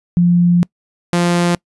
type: tone pair in turn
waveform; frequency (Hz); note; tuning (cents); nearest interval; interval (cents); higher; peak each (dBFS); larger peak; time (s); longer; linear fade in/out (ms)
sine / sawtooth; 174.61 / 173.98; F3 / F3; 0 / -6; unison; 6; first; -8; neither; 0.17-0.63 / 1.13-1.55; first; 0
effects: noise-tail reverb RT60 0.1 s tail -25 dB re dry + resampled to 24000 Hz